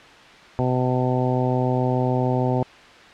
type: harmonic tone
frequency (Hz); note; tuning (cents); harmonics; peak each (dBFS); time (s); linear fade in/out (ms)
126.8; B2; +46; 1 / 2 / 3 / 4 / 5 / 6 / 7; -22 / -25 / -27 / -28 / -29 / -30 / -30; 0.59-2.63; 0
effects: white hiss -45 dBFS RMS until 3.13 s + low-pass 3000 Hz 12 dB/octave